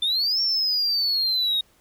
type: exponential two-way sweep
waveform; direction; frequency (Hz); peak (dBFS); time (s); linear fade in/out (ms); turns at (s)
triangle; up then down; 3520 to 5500 to 3734; -18; 0.02-1.61; 5; 0.41
effects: tanh soft clip ceiling -15 dBFS + pink hiss -60 dBFS RMS until 1.8 s